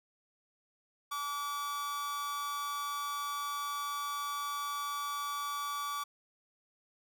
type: tone with amplitude modulation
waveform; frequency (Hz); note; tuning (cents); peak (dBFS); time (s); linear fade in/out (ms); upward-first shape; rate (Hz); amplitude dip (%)
45% pulse; 1151; D6; -35; -32; 1.11-6.04; 10; sine; 288; 55
effects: none